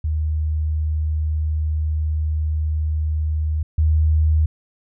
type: tone pair in turn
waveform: sine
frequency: 77.3 / 77.88 Hz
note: D#2 / D#2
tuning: -11 / +2 cents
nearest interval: unison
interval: 13 cents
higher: second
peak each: -18 / -13 dBFS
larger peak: second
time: 0.04-3.63 / 3.78-4.46 s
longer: first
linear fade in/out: 5 ms
effects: none